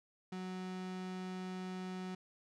35% pulse tone, 185 Hz, F#3, in tune, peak -39 dBFS, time 0.32-2.15 s, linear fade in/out 5 ms, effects low-pass 6000 Hz 12 dB/octave

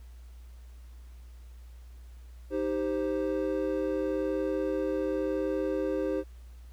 triangle chord, C minor, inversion first, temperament equal, 311.1 / 392 / 523.3 Hz, Eb4 / G4 / C5, 0 / 0 / 0 cents, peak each -30 dBFS, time 2.5-6.24 s, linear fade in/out 50 ms, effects added 60 Hz sine -45 dBFS peak until 6.72 s + pink hiss -64 dBFS RMS until 6.72 s

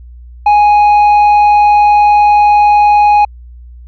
sine tone with tanh clipping, 830.6 Hz, G#5, in tune, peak -5 dBFS, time 0.46-3.25 s, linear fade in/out 5 ms, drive 5 dB, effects added 60 Hz sine -30 dBFS peak until 3.87 s

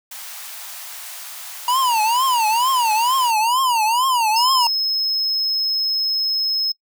white high-pass noise, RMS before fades -34 dBFS, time 0.11-3.31 s, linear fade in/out 5 ms, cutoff 640 Hz, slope 48 dB/octave
square tone with vibrato, 954 Hz, A#5, 40 cents sharp, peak -16 dBFS, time 1.68-4.67 s, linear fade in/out 2 ms, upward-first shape triangle, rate 2.2 Hz, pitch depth 220 cents each way
triangle tone, 5170 Hz, E8, 34 cents flat, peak -16 dBFS, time 4.36-6.72 s, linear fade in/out 5 ms
effects noise-tail reverb RT60 0.1 s tail -26 dB re dry

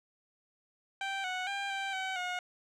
15% pulse tone with pitch steps, 782 / 738 / 796 / 783 / 759 / 722 Hz, G5 / F#5 / G5 / G5 / F#5 / F#5, -4 / -5 / +26 / -2 / +44 / -43 cents, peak -27 dBFS, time 1.01-2.39 s, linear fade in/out 2 ms, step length 230 ms, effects low-pass 5000 Hz 12 dB/octave

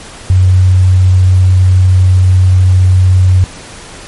sine tone, 92.5 Hz, F#2, in tune, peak -3 dBFS, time 0.3-3.44 s, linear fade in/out 0 ms, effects pink hiss -30 dBFS RMS until 4.07 s + MP3 48 kbps

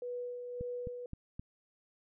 sine tone with tremolo, 490 Hz, B4, 14 cents flat, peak -36 dBFS, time 0.02-1.06 s, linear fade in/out 2 ms, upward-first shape sine, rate 1.8 Hz, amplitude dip 40%
click train, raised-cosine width 5 ms, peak -29 dBFS, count 4, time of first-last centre 0.61-1.395 s, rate 3.82 Hz
effects none

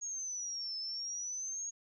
sine exponential two-way sweep, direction down then up, 6645 to 5220 to 6645 Hz, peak -37 dBFS, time 0.01-1.71 s, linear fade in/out 20 ms, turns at 0.78 s, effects none

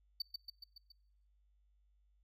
triangle tone with echo, 4569 Hz, D8, 48 cents flat, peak -34 dBFS, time 0.2-0.22 s, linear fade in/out 5 ms, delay 140 ms, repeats 5, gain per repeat -4 dB, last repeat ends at 0.92 s, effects noise-tail reverb RT60 0.9 s tail -24 dB re dry + added 50 Hz sine -69 dBFS peak until 2.23 s

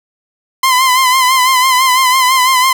sawtooth tone with vibrato, 1029 Hz, C6, 29 cents flat, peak -4 dBFS, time 0.63-2.73 s, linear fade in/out 5 ms, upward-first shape sine, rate 6 Hz, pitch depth 55 cents each way, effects none

